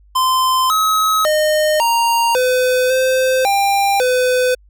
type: tone with pitch steps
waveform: square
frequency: 1034 / 1279 / 613 / 932 / 506 / 518 / 795 / 504 Hz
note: C6 / D#6 / D#5 / A#5 / B4 / C5 / G5 / B4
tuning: -21 / +47 / -26 / -1 / +42 / -17 / +24 / +35 cents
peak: -13 dBFS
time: 0.15-4.55 s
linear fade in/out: 10 ms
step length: 550 ms
effects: added 50 Hz sine -45 dBFS peak until 4.69 s